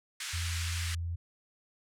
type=band-pass noise; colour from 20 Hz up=pink; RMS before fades=-39 dBFS; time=0.2-0.95 s; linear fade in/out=5 ms; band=1500 to 9700 Hz; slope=24 dB/octave
type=tone with vibrato; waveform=sine; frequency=84.8 Hz; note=E2; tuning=50 cents sharp; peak=-32 dBFS; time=0.33-1.16 s; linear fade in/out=10 ms; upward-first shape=sine; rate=2.8 Hz; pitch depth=11 cents each way
effects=none